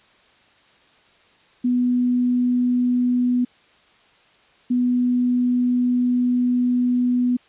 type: tone bursts at uneven times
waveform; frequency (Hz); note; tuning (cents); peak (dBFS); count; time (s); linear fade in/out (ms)
sine; 246.9; B3; 0; -16; 2; 1.64-3.45 / 4.7-7.37; 10
effects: white hiss -55 dBFS RMS until 7.48 s + resampled to 8000 Hz